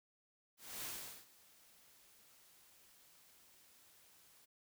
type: noise with ADSR envelope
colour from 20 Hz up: white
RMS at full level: -44 dBFS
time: 0.57-4.46 s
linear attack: 270 ms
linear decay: 410 ms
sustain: -22 dB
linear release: 18 ms
effects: none